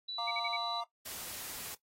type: tone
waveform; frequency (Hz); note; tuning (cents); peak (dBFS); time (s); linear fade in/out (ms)
sine; 3954; B7; +1; -37; 0.08-0.81; 10
type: chord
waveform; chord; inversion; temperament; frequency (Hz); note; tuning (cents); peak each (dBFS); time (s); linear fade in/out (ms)
triangle; Bb major; second; equal; 698.5 / 932.3 / 1174.7; F5 / Bb5 / D6; 0 / 0 / 0; -38; 0.18-0.84; 5
type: tone bursts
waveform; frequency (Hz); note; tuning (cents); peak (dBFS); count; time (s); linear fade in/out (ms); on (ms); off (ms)
sine; 2263; C#7; +35; -35; 4; 0.27-0.568; 10; 43; 42
type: noise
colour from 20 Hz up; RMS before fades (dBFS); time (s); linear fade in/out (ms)
white; -43; 1.05-1.75; 10
effects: noise-tail reverb RT60 0.1 s tail -17 dB re dry + AAC 48 kbps